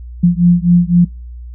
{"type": "beating tone pair", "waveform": "sine", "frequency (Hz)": [173, 176.9], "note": ["F3", "F3"], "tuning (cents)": [-16, 23], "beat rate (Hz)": 3.9, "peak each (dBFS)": -10, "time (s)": [0.23, 1.05], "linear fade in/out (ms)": 10, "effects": ["noise-tail reverb RT60 0.3 s tail -26 dB re dry", "added 60 Hz sine -27 dBFS peak until 1.54 s"]}